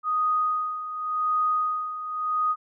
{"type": "tone with tremolo", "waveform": "sine", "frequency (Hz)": 1244.5, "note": "D#6", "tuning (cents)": 0, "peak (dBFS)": -20, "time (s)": [0.03, 2.56], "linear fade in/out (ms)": 50, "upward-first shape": "sine", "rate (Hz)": 0.89, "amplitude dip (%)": 70, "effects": []}